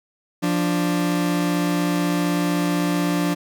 40% pulse tone pair together, 174.85 / 293.8 Hz, F3 / D4, +2 / +1 cents, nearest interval major sixth, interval 899 cents, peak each -21 dBFS, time 0.42-3.35 s, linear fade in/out 20 ms, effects none

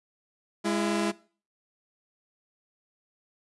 sawtooth tone pair together, 206.6 / 335.9 Hz, G#3 / E4, -9 / +33 cents, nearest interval minor sixth, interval 842 cents, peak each -24 / -24 dBFS, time 0.64-1.12 s, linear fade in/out 20 ms, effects noise-tail reverb RT60 0.4 s tail -20 dB re dry + resampled to 24000 Hz

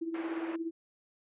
sine tone with tremolo, 329.6 Hz, E4, in tune, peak -30 dBFS, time 0.01-0.71 s, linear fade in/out 10 ms, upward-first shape triangle, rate 17 Hz, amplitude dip 75%
pink band-pass noise, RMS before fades -44 dBFS, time 0.14-0.56 s, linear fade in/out 5 ms, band 350 to 2400 Hz, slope 24 dB/octave
effects resampled to 8000 Hz

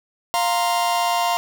45% pulse chord, F suspended fourth, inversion none, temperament just, 698.5 / 931.3 / 1047.7 Hz, F5 / Bb5 / C6, 0 / -2 / +2 cents, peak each -21 / -23 / -25 dBFS, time 0.34-1.37 s, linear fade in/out 0 ms, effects none

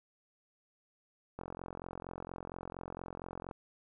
click train, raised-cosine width 1 ms, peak -28 dBFS, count 95, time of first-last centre 1.39-3.512 s, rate 44.3 Hz, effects none

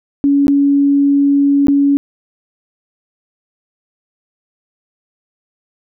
sine tone with dropouts, 281.7 Hz, C#4, 28 cents sharp, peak -8 dBFS, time 0.24-1.97 s, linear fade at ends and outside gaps 0 ms, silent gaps 0.469-0.481 / 1.67-1.683 s, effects none

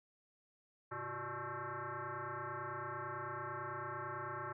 sine tone with frequency modulation, 107 Hz, A2, 48 cents flat, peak -40 dBFS, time 0.91-4.53 s, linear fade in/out 10 ms, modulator 243 Hz, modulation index 6.2, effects none

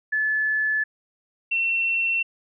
sine tone pair in turn, 1729 / 2708 Hz, A6 / E7, -31 / +46 cents, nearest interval minor sixth, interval 777 cents, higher second, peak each -20 / -20 dBFS, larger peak neither, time 0.12-0.84 / 1.51-2.23 s, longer neither, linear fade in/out 10 ms, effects none

